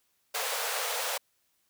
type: high-pass noise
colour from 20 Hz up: pink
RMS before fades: -32 dBFS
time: 0.34-1.18 s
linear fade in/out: 10 ms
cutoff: 450 Hz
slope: 96 dB/octave
effects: white hiss -73 dBFS RMS until 1.69 s